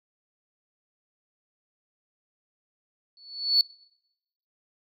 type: tone with exponential growth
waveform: sine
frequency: 4435 Hz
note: C#8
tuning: in tune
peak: -13 dBFS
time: 3.17-3.61 s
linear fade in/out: 1 ms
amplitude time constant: 95 ms
effects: noise-tail reverb RT60 0.9 s tail -26 dB re dry + tanh soft clip ceiling -11 dBFS